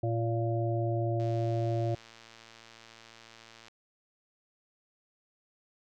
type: harmonic tone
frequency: 115.2 Hz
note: A#2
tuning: 20 cents flat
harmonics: 1 / 3 / 5 / 6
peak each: -29 / -34 / -36 / -37 dBFS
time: 0.03-1.95 s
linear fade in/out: 5 ms
type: click train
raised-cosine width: 0.2 ms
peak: -34 dBFS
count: 284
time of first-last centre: 1.2-3.682 s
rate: 114 Hz
effects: none